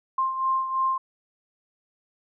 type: beating tone pair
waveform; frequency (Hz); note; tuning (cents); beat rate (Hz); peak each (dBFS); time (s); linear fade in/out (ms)
sine; 1054 / 1057; C6 / C6; +12 / +17; 3; -23 / -30; 0.18-0.98; 5
effects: none